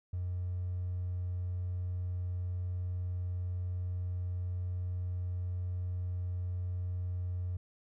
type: tone with hard clipping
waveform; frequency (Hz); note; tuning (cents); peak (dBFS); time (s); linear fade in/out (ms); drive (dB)
triangle; 90.1; F#2; -45; -33; 0.13-7.57; 5; 3
effects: none